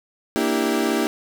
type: chord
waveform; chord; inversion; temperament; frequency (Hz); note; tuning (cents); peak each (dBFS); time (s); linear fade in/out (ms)
35% pulse; E half-diminished seventh; second; equal with one note detuned; 233.1 / 293.7 / 329.6 / 394; Bb3 / D4 / E4 / G4; 0 / 0 / 0 / +9; -23; 0.36-1.07; 0
effects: none